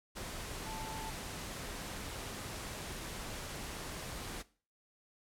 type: tone in noise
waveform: sine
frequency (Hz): 880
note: A5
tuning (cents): 0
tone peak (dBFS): -44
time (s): 0.65-1.11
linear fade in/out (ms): 20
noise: pink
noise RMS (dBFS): -43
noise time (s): 0.15-4.43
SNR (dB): -4
effects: noise-tail reverb RT60 0.4 s tail -19 dB re dry + low-pass 12000 Hz 12 dB/octave